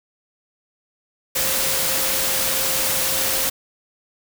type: tone in noise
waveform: sine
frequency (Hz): 530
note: C5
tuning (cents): +22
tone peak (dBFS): -32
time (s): 1.35-3.5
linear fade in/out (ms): 10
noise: white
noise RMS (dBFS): -21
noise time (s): 1.35-3.5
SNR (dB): -14
effects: none